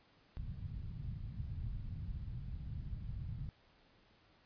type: low-pass noise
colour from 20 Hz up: white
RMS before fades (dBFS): -43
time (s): 0.37-3.49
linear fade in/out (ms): 0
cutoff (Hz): 130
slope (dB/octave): 24
effects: pink hiss -68 dBFS RMS until 4.45 s + resampled to 11025 Hz